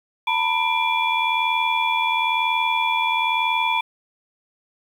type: tone cluster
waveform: sine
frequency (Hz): 905 / 986 / 2367 / 3414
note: A5 / B5 / D7 / G#7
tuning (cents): +48 / -3 / +13 / +47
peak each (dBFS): -23 / -23 / -23 / -28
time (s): 0.27-3.81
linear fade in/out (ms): 5
effects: 8-bit